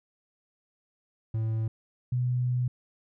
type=tone pair in turn; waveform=triangle / sine; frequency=111.2 / 124.49 Hz; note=A2 / B2; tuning=+19 / +14 cents; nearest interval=major second; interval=195 cents; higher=second; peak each=-24 dBFS; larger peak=neither; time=1.34-1.68 / 2.12-2.68 s; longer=second; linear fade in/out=5 ms; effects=none